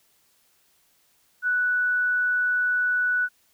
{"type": "tone", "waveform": "sine", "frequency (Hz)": 1480, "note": "F#6", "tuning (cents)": 0, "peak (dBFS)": -20, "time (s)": [1.42, 3.29], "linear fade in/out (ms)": 50, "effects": ["white hiss -64 dBFS RMS until 3.53 s"]}